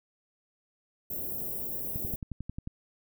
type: band-stop noise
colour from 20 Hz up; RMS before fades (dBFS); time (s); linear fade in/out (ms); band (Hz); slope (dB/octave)
white; -35; 1.1-2.16; 5; 550 to 14000; 24
type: click train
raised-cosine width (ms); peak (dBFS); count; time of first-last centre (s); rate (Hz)
5; -24; 9; 1.96-2.674; 11.2
effects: none